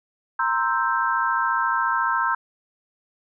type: chord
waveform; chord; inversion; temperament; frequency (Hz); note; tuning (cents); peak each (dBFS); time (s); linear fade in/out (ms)
sine; C dominant seventh; third; equal; 932.3 / 1046.5 / 1318.5 / 1568; Bb5 / C6 / E6 / G6; 0 / 0 / 0 / 0; -25; 0.39-2.35; 5
effects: none